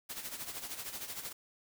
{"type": "noise with tremolo", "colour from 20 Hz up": "white", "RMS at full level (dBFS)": -40, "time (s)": [0.09, 1.33], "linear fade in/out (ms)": 10, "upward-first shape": "sine", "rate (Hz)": 13, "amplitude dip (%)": 65, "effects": []}